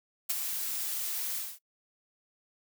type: noise with ADSR envelope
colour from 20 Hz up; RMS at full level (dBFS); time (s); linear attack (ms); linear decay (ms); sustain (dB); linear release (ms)
blue; -27; 0.29-1.59; 13; 21; -7; 230
effects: noise-tail reverb RT60 0.1 s tail -21 dB re dry